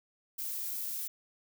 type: noise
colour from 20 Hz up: violet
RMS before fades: -37 dBFS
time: 0.38-1.08 s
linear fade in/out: 10 ms
effects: none